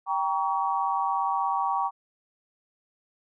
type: chord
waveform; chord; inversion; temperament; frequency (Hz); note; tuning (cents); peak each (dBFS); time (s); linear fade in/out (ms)
sine; G diminished; none; just; 784 / 940.8 / 1128.9; G5 / Bb5 / Db6; 0 / +16 / +31; -28; 0.06-1.91; 50
effects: none